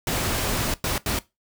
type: noise bursts at uneven times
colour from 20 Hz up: pink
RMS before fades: -25 dBFS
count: 3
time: 0.07-0.74 / 0.84-0.98 / 1.06-1.19 s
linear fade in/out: 2 ms
effects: noise-tail reverb RT60 0.2 s tail -18 dB re dry